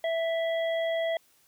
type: harmonic tone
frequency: 659.3 Hz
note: E5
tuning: in tune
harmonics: 1 / 3 / 5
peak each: -26 / -36 / -40 dBFS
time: 0.04-1.17 s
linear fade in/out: 2 ms
effects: white hiss -64 dBFS RMS until 1.47 s